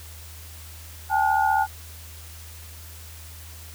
sine tone cluster, 790 / 865 / 1442 Hz, G5 / A5 / F#6, +13 / -30 / -45 cents, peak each -22 / -21 / -26 dBFS, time 1.09-1.67 s, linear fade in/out 50 ms, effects added 80 Hz sine -41 dBFS peak until 3.74 s + white hiss -45 dBFS RMS until 3.74 s

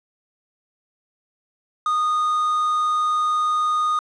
triangle tone, 1233 Hz, D#6, 16 cents flat, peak -16 dBFS, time 1.86-3.99 s, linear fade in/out 2 ms, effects resampled to 22050 Hz + 8-bit

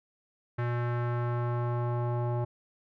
square tone with low-pass filter sweep, 120.4 Hz, B2, 44 cents flat, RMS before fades -30 dBFS, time 0.58-2.45 s, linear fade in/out 10 ms, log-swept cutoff 1700 to 830 Hz, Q 1.9, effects none

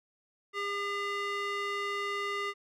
square tone with band-pass filter, 403.8 Hz, G#4, 49 cents flat, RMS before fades -34 dBFS, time 0.53-2.54 s, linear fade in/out 50 ms, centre 1800 Hz, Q 1.3, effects none

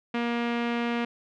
sawtooth tone with low-pass filter, 236.6 Hz, A#3, 26 cents sharp, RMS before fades -28 dBFS, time 0.14-1.05 s, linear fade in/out 5 ms, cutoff 2600 Hz, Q 1.7, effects none

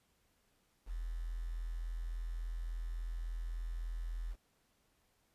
sine tone with quantisation, 41.76 Hz, E1, 23 cents sharp, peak -37 dBFS, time 0.86-4.36 s, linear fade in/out 50 ms, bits 10, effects pink hiss -75 dBFS RMS until 5.34 s + resampled to 32000 Hz

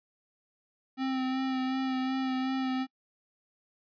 square tone with vibrato, 261.5 Hz, C4, 1 cent flat, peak -29 dBFS, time 0.97-2.87 s, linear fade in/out 50 ms, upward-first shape sine, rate 2.7 Hz, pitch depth 20 cents each way, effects noise-tail reverb RT60 0.1 s tail -26 dB re dry + resampled to 11025 Hz

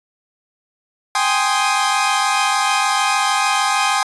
sawtooth chord, Ab major seventh, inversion third, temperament equal, 784 / 830.6 / 1046.5 / 1244.5 Hz, G5 / Ab5 / C6 / Eb6, 0 / 0 / 0 / 0 cents, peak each -17 dBFS, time 1.15-4.03 s, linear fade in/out 2 ms, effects resampled to 24000 Hz

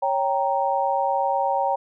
sine chord, G diminished, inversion second, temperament equal, 554.4 / 784 / 932.3 Hz, Db5 / G5 / Bb5, 0 / 0 / 0 cents, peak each -25 / -23 / -24 dBFS, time 0.02-1.76 s, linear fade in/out 10 ms, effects none

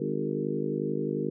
harmonic tone with a mistuned harmonic, 51.3 Hz, G#1, 21 cents flat, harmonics 3 / 4 / 5 / 6 / 7 / 8 / 9, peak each -35 / -35 / -35 / -35 / -35 / -35 / -35 dBFS, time 0-1.3 s, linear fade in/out 5 ms, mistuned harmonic 7, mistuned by +30 cents, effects none

